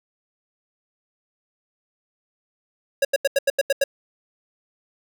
square tone bursts, 552 Hz, C#5, 7 cents flat, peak -16 dBFS, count 8, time 3.02-3.84 s, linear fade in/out 5 ms, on 29 ms, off 84 ms, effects none

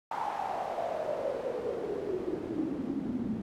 pink noise with band-pass filter sweep, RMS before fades -34 dBFS, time 0.11-3.42 s, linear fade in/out 5 ms, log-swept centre 910 to 220 Hz, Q 6.5, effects none

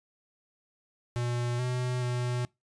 square tone with pitch steps, 120.9 / 125.2 / 123.1 Hz, B2 / B2 / B2, -36 / +24 / -5 cents, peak -29 dBFS, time 1.16-2.45 s, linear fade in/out 0 ms, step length 430 ms, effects noise-tail reverb RT60 0.2 s tail -24 dB re dry + resampled to 22050 Hz

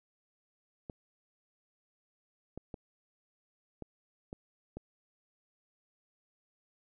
clicks, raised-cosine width 2 ms, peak -28 dBFS, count 6, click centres 0.898 / 2.576 / 2.742 / 3.823 / 4.329 / 4.77 s, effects none

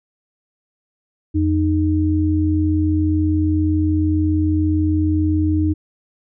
sine tone pair together, 86.57 / 308.5 Hz, F2 / D#4, -15 / -15 cents, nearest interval octave + minor seventh, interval 2200 cents, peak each -17 dBFS, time 1.34-5.74 s, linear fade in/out 20 ms, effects none

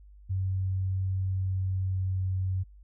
sine tone with pitch glide, 94.6 to 93.78 Hz, F#2 to F#2, +39 to +24 cents, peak -26 dBFS, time 0.29-2.64 s, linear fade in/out 20 ms, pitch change -15 cents, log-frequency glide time 1.36-2.25 s, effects added 50 Hz sine -49 dBFS peak until 2.83 s

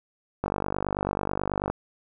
click train, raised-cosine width 1 ms, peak -12 dBFS, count 63, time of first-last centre 0.44-1.7 s, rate 49.2 Hz, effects none

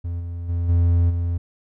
triangle tone with level steps, 86 Hz, F2, 26 cents flat, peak -22 / -25 / -18 / -12 / -18 dBFS, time 0.04-1.38 s, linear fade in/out 10 ms, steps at 0.19 / 0.48 / 0.68 / 1.09 s, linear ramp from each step 20 ms, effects none

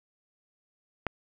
click, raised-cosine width 0.5 ms, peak -13 dBFS, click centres 1.067 s, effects none

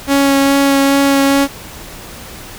sawtooth tone with vibrato, 276.8 Hz, C#4, 2 cents flat, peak -5 dBFS, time 0.07-1.48 s, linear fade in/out 50 ms, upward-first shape sine, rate 2.4 Hz, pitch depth 10 cents each way, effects pink hiss -32 dBFS RMS until 2.58 s

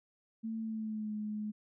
sine tone with pitch glide, 223.5 to 211.9 Hz, A3 to G#3, +27 to +35 cents, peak -35 dBFS, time 0.43-1.52 s, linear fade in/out 20 ms, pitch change -92 cents, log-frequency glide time 0.59-1.14 s, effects none

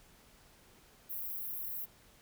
white high-pass noise, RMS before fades -40 dBFS, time 1.09-1.86 s, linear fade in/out 20 ms, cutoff 12000 Hz, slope 48 dB/octave, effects pink hiss -62 dBFS RMS until 2.21 s

